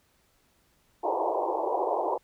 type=band-pass noise; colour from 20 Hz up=white; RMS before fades=-28 dBFS; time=1.03-2.18 s; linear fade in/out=10 ms; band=330 to 1000 Hz; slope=96 dB/octave; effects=pink hiss -67 dBFS RMS until 2.23 s